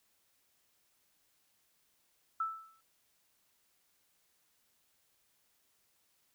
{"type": "tone with exponential decay", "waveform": "sine", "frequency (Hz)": 1318.5, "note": "E6", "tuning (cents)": 0, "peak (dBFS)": -29, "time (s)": [2.4, 2.81], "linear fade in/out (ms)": 5, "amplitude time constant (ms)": 87, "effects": ["white hiss -74 dBFS RMS until 6.34 s"]}